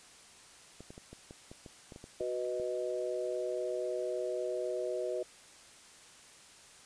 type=clicks; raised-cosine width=2 ms; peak=-34 dBFS; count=12; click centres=0.806 / 0.905 / 0.979 / 1.13 / 1.309 / 1.515 / 1.662 / 1.922 / 1.961 / 2.041 / 2.209 / 2.599 s
type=chord; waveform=sine; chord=B major; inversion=second; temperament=equal; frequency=370 / 493.9 / 622.3 Hz; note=F#4 / B4 / D#5; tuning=0 / 0 / 0 cents; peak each=-37 dBFS; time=2.2-5.23 s; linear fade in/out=5 ms
effects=white hiss -56 dBFS RMS until 6.85 s + resampled to 22050 Hz